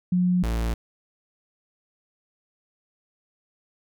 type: tone pair in turn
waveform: sine / 45% pulse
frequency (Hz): 180 / 56.7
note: F#3 / A#1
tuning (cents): -47 / -47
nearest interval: octave + minor sixth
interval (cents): 2000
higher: first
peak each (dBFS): -18 / -23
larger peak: first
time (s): 0.12-0.43 / 0.43-0.74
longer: neither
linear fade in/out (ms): 5
effects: none